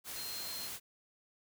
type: tone in noise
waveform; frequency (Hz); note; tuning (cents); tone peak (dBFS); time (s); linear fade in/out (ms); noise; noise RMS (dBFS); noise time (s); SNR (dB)
sine; 4186; C8; 0; -43; 0.14-0.7; 50; white; -43; 0.04-0.8; -3
effects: none